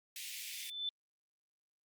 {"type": "high-pass noise", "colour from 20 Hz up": "pink", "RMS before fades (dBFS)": -45, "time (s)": [0.16, 0.7], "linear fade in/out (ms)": 2, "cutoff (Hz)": 2100, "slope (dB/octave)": 48}
{"type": "tone with exponential growth", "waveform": "sine", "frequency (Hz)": 3520, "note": "A7", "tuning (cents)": 0, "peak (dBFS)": -33, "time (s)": [0.24, 0.89], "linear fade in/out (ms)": 1, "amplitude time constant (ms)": 140}
{"effects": ["Opus 48 kbps"]}